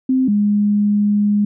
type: tone pair in turn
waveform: sine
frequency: 260 / 206.4 Hz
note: C4 / G#3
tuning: -11 / -10 cents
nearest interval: major third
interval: 399 cents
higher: first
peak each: -12 dBFS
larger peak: neither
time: 0.09-0.28 / 0.28-1.45 s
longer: second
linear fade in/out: 5 ms
effects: none